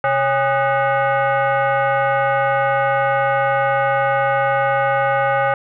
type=tone with frequency modulation; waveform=sine; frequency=130 Hz; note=C3; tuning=11 cents flat; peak=-14 dBFS; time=0.04-5.54 s; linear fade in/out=2 ms; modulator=682 Hz; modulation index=2.1; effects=none